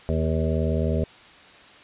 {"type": "harmonic tone with a mistuned harmonic", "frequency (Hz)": 79.5, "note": "D#2", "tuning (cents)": 38, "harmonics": [1, 2, 3, 5, 6, 7, 8], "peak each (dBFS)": [-24, -27, -29, -31, -32, -32, -33], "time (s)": [0.09, 1.04], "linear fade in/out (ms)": 0, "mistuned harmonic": 5, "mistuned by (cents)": -18, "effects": ["white hiss -48 dBFS RMS until 1.83 s", "resampled to 8000 Hz"]}